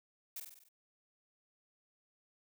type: noise with echo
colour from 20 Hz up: blue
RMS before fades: -43 dBFS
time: 0.36-0.4 s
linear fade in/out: 5 ms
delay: 48 ms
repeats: 6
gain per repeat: -4 dB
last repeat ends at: 0.688 s
effects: none